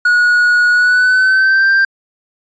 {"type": "tone with pitch glide", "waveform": "triangle", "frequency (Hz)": [1455, 1577.6], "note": ["F#6", "G6"], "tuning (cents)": [-29, 11], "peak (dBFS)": -6, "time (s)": [0.05, 1.85], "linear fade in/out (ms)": 5, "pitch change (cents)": 140, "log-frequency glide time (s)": [0.71, 1.69], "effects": ["resampled to 16000 Hz"]}